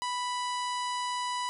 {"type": "harmonic tone", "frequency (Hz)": 987.8, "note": "B5", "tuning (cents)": 0, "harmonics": [1, 2, 3, 4, 5, 6, 7, 8, 9, 10], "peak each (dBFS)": [-31, -41, -41, -43, -44, -51, -48, -51, -50, -51], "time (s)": [0.02, 1.49], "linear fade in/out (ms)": 0, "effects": []}